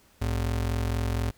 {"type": "ring-modulated tone", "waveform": "square", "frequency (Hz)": 82, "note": "E2", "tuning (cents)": -9, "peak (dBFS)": -23, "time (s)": [0.21, 1.31], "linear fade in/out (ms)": 10, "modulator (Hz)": 22.1, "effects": ["pink hiss -60 dBFS RMS until 1.37 s"]}